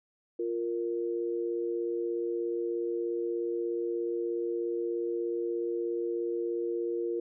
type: tone pair together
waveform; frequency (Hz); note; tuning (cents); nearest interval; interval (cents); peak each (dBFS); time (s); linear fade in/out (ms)
sine; 348.7 / 465.5; F4 / A#4; -3 / -2; perfect fourth; 501; -31 / -33; 0.39-7.2; 5
effects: none